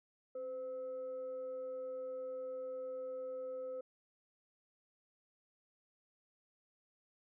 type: tone with frequency modulation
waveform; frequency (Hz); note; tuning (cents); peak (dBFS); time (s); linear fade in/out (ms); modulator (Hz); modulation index
sine; 513; C5; -34; -40; 0.35-3.81; 5; 783; 0.21
effects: none